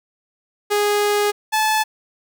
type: tone pair in turn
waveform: sawtooth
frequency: 413.4 / 866.9 Hz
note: G#4 / A5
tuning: -8 / -26 cents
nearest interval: octave + minor second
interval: 1282 cents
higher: second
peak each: -12 dBFS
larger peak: neither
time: 0.7-1.32 / 1.52-1.84 s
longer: first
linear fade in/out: 20 ms
effects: none